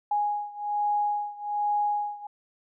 sine beating tone pair, 828 / 829.2 Hz, G#5 / G#5, -5 / -3 cents, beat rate 1.2 Hz, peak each -27 / -29 dBFS, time 0.11-2.27 s, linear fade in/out 5 ms, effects none

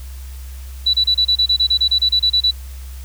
sine tone bursts, 3951 Hz, B7, in tune, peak -11 dBFS, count 16, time 0.86-2.511 s, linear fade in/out 10 ms, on 76 ms, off 29 ms, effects added 65 Hz sine -29 dBFS peak until 3.04 s + white hiss -44 dBFS RMS until 3.04 s

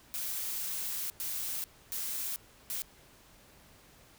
blue noise bursts at uneven times, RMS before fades -36 dBFS, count 4, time 0.14-1.1 / 1.2-1.64 / 1.92-2.36 / 2.7-2.82 s, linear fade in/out 0 ms, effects pink hiss -59 dBFS RMS until 4.18 s

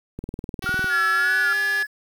click train, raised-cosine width 3 ms, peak -18 dBFS, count 14, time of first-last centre 0.19-0.843 s, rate 19.9 Hz
5% pulse tone with pitch glide, 380.1 to 398.8 Hz, F#4 to G4, +47 to +30 cents, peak -20 dBFS, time 0.62-1.83 s, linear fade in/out 5 ms, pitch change +83 cents, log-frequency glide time 1.25-1.56 s
sine tone with vibrato, 1406 Hz, F6, 11 cents sharp, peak -21 dBFS, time 0.66-1.53 s, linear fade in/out 2 ms, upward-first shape sine, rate 1.8 Hz, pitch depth 96 cents each way
triangle tone, 1700 Hz, G#6, 40 cents sharp, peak -18 dBFS, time 0.89-1.87 s, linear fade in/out 50 ms
effects 8-bit

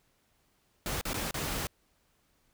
pink noise with dropouts, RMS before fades -34 dBFS, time 0.86-1.67 s, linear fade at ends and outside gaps 1 ms, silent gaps 1.012-1.053 / 1.133-1.142 / 1.31-1.342 s, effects pink hiss -71 dBFS RMS until 2.53 s

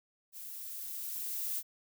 violet noise with level ramp, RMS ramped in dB -46 to -35 dBFS, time 0.32-1.63 s, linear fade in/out 50 ms, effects none

